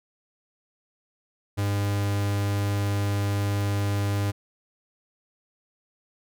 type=tone; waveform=45% pulse; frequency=101.2 Hz; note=G#2; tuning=44 cents flat; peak=-23 dBFS; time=1.57-4.32 s; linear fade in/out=20 ms; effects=none